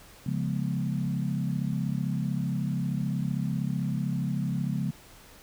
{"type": "chord", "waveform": "sine", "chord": "C# dominant seventh", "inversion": "none", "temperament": "equal with one note detuned", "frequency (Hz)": [138.59, 174.61, 207.7, 243.1], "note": ["C#3", "E#3", "G#3", "B3"], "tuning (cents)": [0, 0, 0, -27], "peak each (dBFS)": [-30, -31, -33, -36], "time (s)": [0.26, 4.91], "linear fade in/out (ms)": 5, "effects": ["pink hiss -52 dBFS RMS until 5.42 s"]}